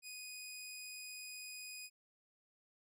15% pulse tone, 2487 Hz, D#7, 1 cent flat, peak -40 dBFS, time 0.02-1.9 s, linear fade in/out 50 ms, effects none

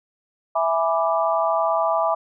sine chord, E dominant seventh, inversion none, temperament equal, 659.3 / 830.6 / 987.8 / 1174.7 Hz, E5 / G#5 / B5 / D6, 0 / 0 / 0 / 0 cents, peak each -21 / -25 / -25 / -24 dBFS, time 0.55-2.15 s, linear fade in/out 10 ms, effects none

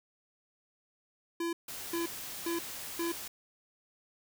square tone bursts, 337.8 Hz, E4, 42 cents sharp, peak -32 dBFS, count 4, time 1.4-3.12 s, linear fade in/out 5 ms, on 130 ms, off 400 ms
white noise, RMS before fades -42 dBFS, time 1.68-3.28 s, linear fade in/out 5 ms
effects none

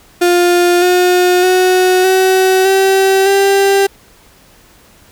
35% pulse tone with pitch steps, 352 / 360 / 368.2 / 376.6 / 385.2 / 394 Hz, F4 / F#4 / F#4 / F#4 / G4 / G4, +14 / -47 / -8 / +31 / -30 / +9 cents, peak -6 dBFS, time 0.21-3.87 s, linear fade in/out 10 ms, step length 610 ms, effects pink hiss -45 dBFS RMS until 5.11 s

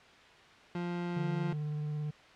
30% pulse tone, 174.61 Hz, F3, in tune, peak -31 dBFS, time 0.75-1.53 s, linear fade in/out 2 ms
triangle tone with vibrato, 150 Hz, D3, 37 cents sharp, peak -31 dBFS, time 1.16-2.11 s, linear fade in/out 10 ms, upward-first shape triangle, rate 18 Hz, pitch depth 17 cents each way
effects white hiss -56 dBFS RMS until 2.35 s + low-pass 3000 Hz 12 dB/octave

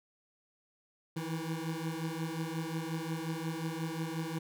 25% pulse beating tone pair, 159.2 / 164.8 Hz, D#3 / E3, +40 / 0 cents, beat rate 5.6 Hz, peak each -34 / -34 dBFS, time 1.16-4.39 s, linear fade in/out 10 ms, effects none

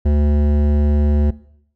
triangle tone with hard clipping, 73.42 Hz, D2, in tune, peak -14 dBFS, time 0.05-1.31 s, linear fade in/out 10 ms, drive 18 dB, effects noise-tail reverb RT60 0.7 s tail -20 dB re dry

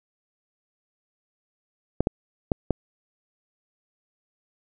clicks, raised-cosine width 2 ms, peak -7 dBFS, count 4, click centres 2.006 / 2.071 / 2.518 / 2.707 s, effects none

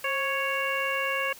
harmonic tone with a mistuned harmonic, 554.4 Hz, C#5, in tune, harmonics 1 / 2 / 3 / 4 / 5, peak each -32 / -32 / -32 / -32 / -32 dBFS, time 0.04-1.33 s, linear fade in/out 5 ms, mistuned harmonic 1, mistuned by -57 cents, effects white hiss -48 dBFS RMS until 1.39 s

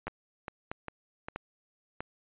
two click trains, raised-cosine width 0.5 ms, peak -22 / -20 dBFS, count 4 / 4, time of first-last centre 0.08-1.285 / 0.07-2.005 s, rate 2.49 / 1.55 Hz, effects resampled to 8000 Hz

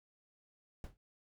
brown noise with exponential decay, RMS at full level -40 dBFS, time 0.84-0.97 s, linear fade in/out 1 ms, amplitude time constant 28 ms, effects none

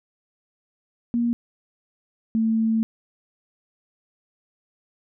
sine tone pair in turn, 236.6 / 223.3 Hz, A#3 / A3, +26 / +26 cents, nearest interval minor second, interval 100 cents, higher first, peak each -19 / -18 dBFS, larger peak second, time 1.14-1.33 / 2.35-2.83 s, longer second, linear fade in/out 0 ms, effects none

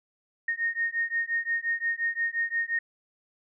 sine beating tone pair, 1847 / 1852.7 Hz, A#6 / A#6, -16 / -11 cents, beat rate 5.7 Hz, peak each -29 dBFS, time 0.48-2.79 s, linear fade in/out 5 ms, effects none

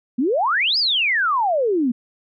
sine exponential two-way sweep, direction up then down, 227.8 to 5160 to 227.8 Hz, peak -16 dBFS, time 0.18-1.92 s, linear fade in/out 10 ms, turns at 0.78 s, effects none

